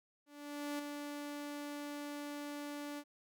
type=tone with ADSR envelope; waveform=sawtooth; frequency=290.8 Hz; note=D4; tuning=17 cents flat; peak=-33 dBFS; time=0.26-3.04 s; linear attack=530 ms; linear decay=8 ms; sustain=-5 dB; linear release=58 ms; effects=none